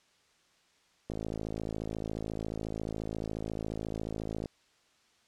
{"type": "click train", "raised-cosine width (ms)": 2, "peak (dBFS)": -23, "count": 183, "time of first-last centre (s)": [1.1, 4.458], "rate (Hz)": 54.2, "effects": ["white hiss -67 dBFS RMS until 5.27 s", "low-pass 6000 Hz 12 dB/octave"]}